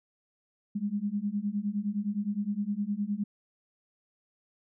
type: beating tone pair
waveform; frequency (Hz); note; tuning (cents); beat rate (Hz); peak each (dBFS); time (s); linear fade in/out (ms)
sine; 199.9 / 209.6; G3 / G#3; +34 / +16; 9.7; -32 / -31; 0.75-3.24; 10
effects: none